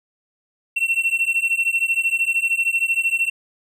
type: beating tone pair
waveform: triangle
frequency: 2706 / 2719 Hz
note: E7 / F7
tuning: +45 / -47 cents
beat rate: 13 Hz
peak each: -19 dBFS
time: 0.76-3.3 s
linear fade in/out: 10 ms
effects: none